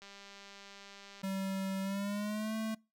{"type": "click train", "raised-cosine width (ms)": 0.2, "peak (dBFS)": -35, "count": 239, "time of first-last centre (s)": [0.02, 1.216], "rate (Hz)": 199}
{"type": "tone with pitch glide", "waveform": "square", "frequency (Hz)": [192.8, 220.2], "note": ["G3", "A3"], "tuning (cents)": [-28, 2], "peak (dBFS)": -35, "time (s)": [1.23, 2.75], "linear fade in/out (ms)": 10, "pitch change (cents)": 230, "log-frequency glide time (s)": [1.82, 2.55]}
{"effects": ["noise-tail reverb RT60 0.3 s tail -26 dB re dry"]}